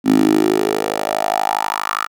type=tone with high-pass filter sweep; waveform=10% pulse; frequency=52.4 Hz; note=G#1; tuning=16 cents sharp; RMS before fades=-17 dBFS; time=0.04-2.08 s; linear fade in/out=50 ms; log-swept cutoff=250 to 1300 Hz; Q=5; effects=none